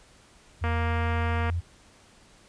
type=tone with pitch glide; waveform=sine; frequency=85.1 to 85.89 Hz; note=F2 to F2; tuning=-44 to -28 cents; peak=-25 dBFS; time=0.61-1.61 s; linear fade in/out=20 ms; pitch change=+16 cents; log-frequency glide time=0.78-0.97 s
type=click train; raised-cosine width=0.5 ms; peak=-17 dBFS; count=202; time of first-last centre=0.64-1.499 s; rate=234 Hz
effects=pink hiss -56 dBFS RMS until 2.48 s + resampled to 22050 Hz